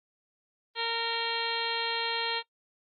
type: harmonic tone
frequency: 461.4 Hz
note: A#4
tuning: 18 cents flat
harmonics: 1 / 2 / 3 / 4 / 5 / 6 / 7 / 8 / 9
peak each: -37 / -35 / -40 / -38 / -39 / -38 / -35 / -40 / -35 dBFS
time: 0.75-2.43 s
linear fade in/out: 50 ms
effects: noise-tail reverb RT60 0.1 s tail -20 dB re dry + Opus 32 kbps